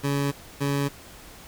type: tone pair in turn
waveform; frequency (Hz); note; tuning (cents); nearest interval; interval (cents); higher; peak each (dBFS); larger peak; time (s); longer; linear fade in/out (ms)
20% pulse; 141.1 / 141.1; C#3 / C#3; +31 / +31; unison; 0; neither; -18; neither; 0.03-0.32 / 0.6-0.89; neither; 20
effects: pink hiss -46 dBFS RMS until 1.47 s